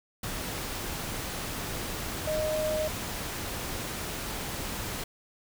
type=tone in noise; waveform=sine; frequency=619 Hz; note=D#5; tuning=9 cents flat; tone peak=-27 dBFS; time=2.27-2.88 s; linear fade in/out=5 ms; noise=pink; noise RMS=-35 dBFS; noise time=0.23-5.04 s; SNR=+5 dB; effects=none